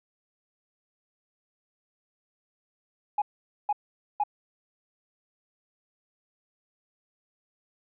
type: tone bursts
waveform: sine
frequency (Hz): 830.6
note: G#5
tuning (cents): 0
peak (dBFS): -21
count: 3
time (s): 3.18-4.237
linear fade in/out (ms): 5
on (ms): 39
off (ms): 470
effects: tanh soft clip ceiling -18 dBFS